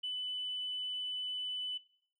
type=tone; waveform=sine; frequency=2997 Hz; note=F#7; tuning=22 cents sharp; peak=-34 dBFS; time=0.03-1.78 s; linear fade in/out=10 ms; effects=noise-tail reverb RT60 0.5 s tail -17 dB re dry + tanh soft clip ceiling -30 dBFS

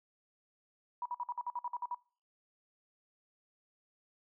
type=tone bursts; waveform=sine; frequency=969 Hz; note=B5; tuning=33 cents flat; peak=-34 dBFS; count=11; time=1.02-1.946 s; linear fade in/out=2 ms; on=36 ms; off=53 ms; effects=noise-tail reverb RT60 0.4 s tail -23 dB re dry

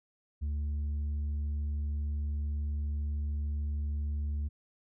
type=tone with tanh clipping; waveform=triangle; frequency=73.5 Hz; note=D2; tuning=2 cents sharp; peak=-31 dBFS; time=0.41-4.49 s; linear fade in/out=20 ms; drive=8 dB; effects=none

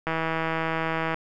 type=click train; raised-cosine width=0.5 ms; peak=-12 dBFS; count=175; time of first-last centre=0.07-1.144 s; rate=162 Hz; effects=none

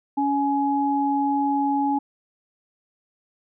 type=tone pair together; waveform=sine; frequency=280.6 / 840 Hz; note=C#4 / G#5; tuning=+21 / +19 cents; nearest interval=octave + perfect fifth; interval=1898 cents; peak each=-22 dBFS; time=0.17-1.99 s; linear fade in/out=10 ms; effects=none

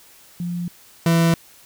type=tone pair in turn; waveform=sine / 40% pulse; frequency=174.61 / 166.62 Hz; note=F3 / E3; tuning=0 / +19 cents; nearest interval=minor second; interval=81 cents; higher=first; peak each=-23 / -13 dBFS; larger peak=second; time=0.4-0.68 / 1.06-1.34 s; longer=neither; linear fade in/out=2 ms; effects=white hiss -49 dBFS RMS until 1.65 s

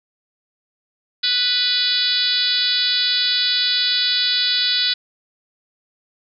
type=harmonic tone; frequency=493.5 Hz; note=B4; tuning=1 cent flat; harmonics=3 / 4 / 5 / 6 / 7 / 8 / 9 / 10; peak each=-28 / -31 / -31 / -29 / -22 / -20 / -23 / -26 dBFS; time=1.23-4.94 s; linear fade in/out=10 ms; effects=none

